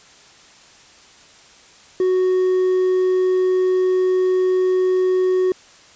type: tone with hard clipping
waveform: triangle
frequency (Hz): 370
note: F#4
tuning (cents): 0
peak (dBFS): -15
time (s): 2-5.52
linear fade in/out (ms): 2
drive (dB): 5
effects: white hiss -47 dBFS RMS until 5.95 s + resampled to 16000 Hz

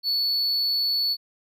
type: tone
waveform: triangle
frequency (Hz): 4435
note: C#8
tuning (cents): 0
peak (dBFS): -20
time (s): 0.03-1.17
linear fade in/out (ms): 50
effects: none

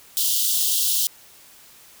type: high-pass noise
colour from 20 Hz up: white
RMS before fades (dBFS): -21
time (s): 0.17-1.07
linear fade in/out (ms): 0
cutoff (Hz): 2900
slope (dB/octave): 96
effects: white hiss -49 dBFS RMS until 2 s

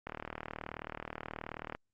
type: click train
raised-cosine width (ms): 0.5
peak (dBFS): -24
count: 66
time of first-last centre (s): 0.07-1.75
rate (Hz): 38.7
effects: Opus 48 kbps

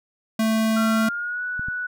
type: tone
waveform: square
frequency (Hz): 221.1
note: A3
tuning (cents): +9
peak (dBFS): -19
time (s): 0.39-1.09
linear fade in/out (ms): 5
type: tone with pitch glide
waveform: sine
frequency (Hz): 1370 to 1476.8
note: F6 to F#6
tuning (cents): -34 to -4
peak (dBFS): -25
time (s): 0.76-1.87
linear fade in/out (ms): 10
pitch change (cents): +130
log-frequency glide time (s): 0.95-1.43
type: clicks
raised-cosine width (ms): 5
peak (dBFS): -22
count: 2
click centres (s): 1.595 / 1.685
effects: none

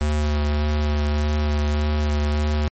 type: tone with vibrato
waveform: square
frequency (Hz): 74.6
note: D2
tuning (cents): +28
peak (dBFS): -19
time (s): 0.01-2.68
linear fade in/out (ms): 0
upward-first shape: sine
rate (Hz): 1.7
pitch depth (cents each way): 15
effects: MP3 32 kbps

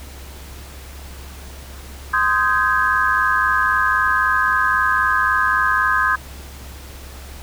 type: chord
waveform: sine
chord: Ab major seventh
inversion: first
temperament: just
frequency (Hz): 1038.3 / 1245.9 / 1557.4 / 1661.2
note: C6 / Eb6 / G6 / Ab6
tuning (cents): -14 / +2 / -12 / 0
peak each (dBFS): -20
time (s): 2.13-6.16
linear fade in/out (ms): 10
effects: added 68 Hz sine -35 dBFS peak until 7.42 s + pink hiss -40 dBFS RMS until 7.42 s

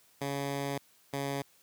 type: tone pair in turn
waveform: 10% pulse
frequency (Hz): 140 / 139.39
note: C#3 / C#3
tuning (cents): +18 / +10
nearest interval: unison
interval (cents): 8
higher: first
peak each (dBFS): -24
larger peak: neither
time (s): 0.21-0.78 / 1.13-1.42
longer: first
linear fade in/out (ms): 5
effects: white hiss -64 dBFS RMS until 1.62 s + high-pass 80 Hz 12 dB/octave

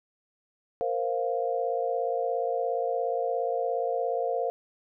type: chord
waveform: sine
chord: Bb suspended second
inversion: none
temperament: equal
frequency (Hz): 466.2 / 523.3 / 698.5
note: Bb4 / C5 / F5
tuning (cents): 0 / 0 / 0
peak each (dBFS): -30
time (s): 0.81-4.5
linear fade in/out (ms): 0
effects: none

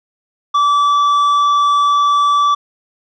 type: tone with tanh clipping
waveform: sine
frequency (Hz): 1157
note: D6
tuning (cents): -26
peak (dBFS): -11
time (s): 0.54-2.55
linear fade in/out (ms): 10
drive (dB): 7
effects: none

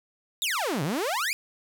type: exponential two-way sweep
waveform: sawtooth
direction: down then up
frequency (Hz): 3936 to 130.6 to 2537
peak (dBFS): -22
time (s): 0.42-1.33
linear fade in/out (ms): 0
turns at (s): 0.83
effects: none

